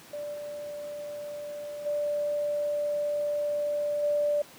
sine tone with level steps, 587.3 Hz, D5, in tune, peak -33 / -35 / -26 / -23 dBFS, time 0.13-4.42 s, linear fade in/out 5 ms, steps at 0.33 / 1.85 / 4.02 s, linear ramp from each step 20 ms, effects pink hiss -50 dBFS RMS until 4.58 s + high-pass 150 Hz 12 dB/octave

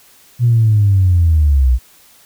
sine linear sweep, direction down, 122.7 to 59 Hz, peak -7 dBFS, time 0.39-1.79 s, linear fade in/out 50 ms, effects tanh soft clip ceiling -3 dBFS + white hiss -47 dBFS RMS until 2.25 s

